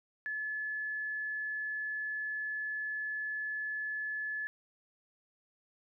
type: tone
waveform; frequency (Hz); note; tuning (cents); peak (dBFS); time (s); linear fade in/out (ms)
sine; 1720; A6; -40; -34; 0.26-4.47; 0
effects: none